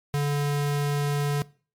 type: tone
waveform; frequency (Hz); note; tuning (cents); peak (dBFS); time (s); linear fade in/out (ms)
square; 144.4; D3; -29; -23; 0.14-1.42; 0
effects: noise-tail reverb RT60 0.4 s tail -21 dB re dry + MP3 96 kbps